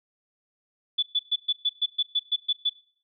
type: tone bursts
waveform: sine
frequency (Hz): 3462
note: A7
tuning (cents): -29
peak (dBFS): -20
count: 11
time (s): 0.98-2.697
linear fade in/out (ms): 10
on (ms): 47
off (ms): 120
effects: noise-tail reverb RT60 0.5 s tail -20 dB re dry